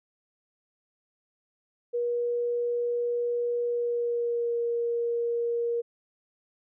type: tone with pitch glide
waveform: sine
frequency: 479.2 to 470.7 Hz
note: A#4 to A#4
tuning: +48 to +17 cents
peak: -25 dBFS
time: 1.93-5.82 s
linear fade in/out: 20 ms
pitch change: -31 cents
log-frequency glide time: 3.64-4.58 s
effects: none